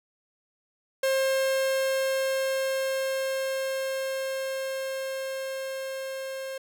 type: tone with level ramp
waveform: 45% pulse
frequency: 533 Hz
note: C5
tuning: 32 cents sharp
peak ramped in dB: -22 to -33 dBFS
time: 1.03-6.58 s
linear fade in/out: 5 ms
effects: none